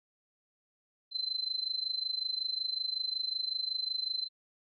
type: tone with amplitude modulation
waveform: sine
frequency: 4076 Hz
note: C8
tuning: 46 cents flat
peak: -28 dBFS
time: 1.11-4.29 s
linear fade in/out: 50 ms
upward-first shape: sine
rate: 25.4 Hz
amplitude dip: 85%
effects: none